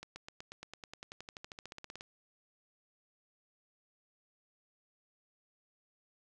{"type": "accelerating click train", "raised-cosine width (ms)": 0.2, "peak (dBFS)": -28, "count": 24, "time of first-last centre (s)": [0.03, 2.009], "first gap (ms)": 130, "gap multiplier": 0.96, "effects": []}